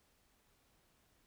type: silence
effects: pink hiss -73 dBFS RMS until 1.26 s